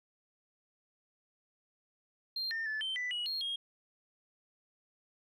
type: tone with pitch steps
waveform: sine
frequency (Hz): 4185 / 1811 / 1738 / 3107 / 1985 / 2914 / 4252 / 3257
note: C8 / A6 / A6 / G7 / B6 / F#7 / C8 / G#7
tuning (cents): 0 / +49 / -22 / -16 / +8 / -27 / +27 / -34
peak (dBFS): -32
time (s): 2.36-3.56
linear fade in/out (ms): 5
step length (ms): 150
effects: tanh soft clip ceiling -31 dBFS